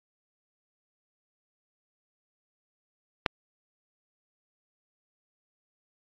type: click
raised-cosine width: 0.3 ms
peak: -6 dBFS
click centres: 3.262 s
effects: low-pass 5000 Hz 12 dB/octave + AAC 64 kbps